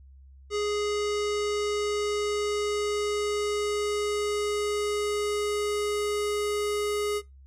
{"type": "tone with low-pass filter sweep", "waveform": "square", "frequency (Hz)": 415.3, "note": "G#4", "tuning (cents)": 0, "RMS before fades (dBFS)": -28, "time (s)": [0.5, 7.22], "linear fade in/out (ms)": 50, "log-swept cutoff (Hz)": [6500, 11000], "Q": 1.4, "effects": ["noise-tail reverb RT60 0.2 s tail -22 dB re dry", "added 67 Hz sine -48 dBFS peak until 7.46 s"]}